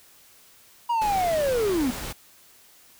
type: linear sweep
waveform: triangle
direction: down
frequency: 964 to 234.9 Hz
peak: -19 dBFS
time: 0.89-1.91 s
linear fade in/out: 10 ms
type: noise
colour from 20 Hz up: pink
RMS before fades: -34 dBFS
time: 1.01-2.13 s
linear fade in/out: 10 ms
effects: white hiss -54 dBFS RMS until 2.99 s